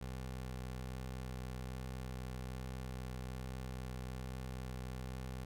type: tone with vibrato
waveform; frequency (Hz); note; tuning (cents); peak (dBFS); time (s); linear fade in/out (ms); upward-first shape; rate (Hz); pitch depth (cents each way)
20% pulse; 63.8; C2; -43; -37; 0.01-5.45; 5; sine; 1.2; 13
effects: none